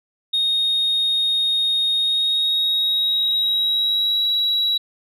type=tone with pitch glide; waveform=sine; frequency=3717 to 3893 Hz; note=A#7 to B7; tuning=-6 to -26 cents; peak=-15 dBFS; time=0.33-4.78 s; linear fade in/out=10 ms; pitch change=+80 cents; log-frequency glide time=1.95-4.27 s; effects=tanh soft clip ceiling -14 dBFS